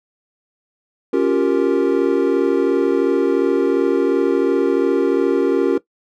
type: chord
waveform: triangle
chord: G half-diminished seventh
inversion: second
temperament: equal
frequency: 277.2 / 349.2 / 392 / 466.2 Hz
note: Db4 / F4 / G4 / Bb4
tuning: 0 / 0 / 0 / 0 cents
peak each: -17 dBFS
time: 1.13-5.78 s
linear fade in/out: 5 ms
effects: noise-tail reverb RT60 0.1 s tail -17 dB re dry